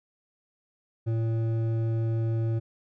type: tone with hard clipping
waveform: sine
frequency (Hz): 113.3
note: A#2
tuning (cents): -49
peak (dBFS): -26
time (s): 1.06-2.6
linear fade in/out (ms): 20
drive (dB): 9
effects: none